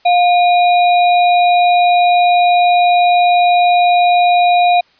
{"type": "tone with sample-and-hold", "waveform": "sine", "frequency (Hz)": 707, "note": "F5", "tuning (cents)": 21, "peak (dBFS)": -7, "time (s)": [0.05, 4.81], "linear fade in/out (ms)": 10, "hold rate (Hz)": 3150, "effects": ["white hiss -52 dBFS RMS until 4.99 s", "resampled to 11025 Hz"]}